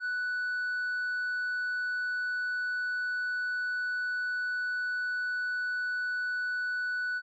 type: tone with tanh clipping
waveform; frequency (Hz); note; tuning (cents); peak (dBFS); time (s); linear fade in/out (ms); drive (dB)
sine; 1484; F#6; +5; -30; 0-7.22; 50; 2
effects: none